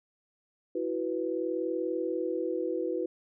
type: chord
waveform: sine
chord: E suspended second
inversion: none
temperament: equal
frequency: 329.6 / 370 / 493.9 Hz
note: E4 / F#4 / B4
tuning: 0 / 0 / 0 cents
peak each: -33 dBFS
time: 0.75-3.06 s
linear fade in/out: 5 ms
effects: none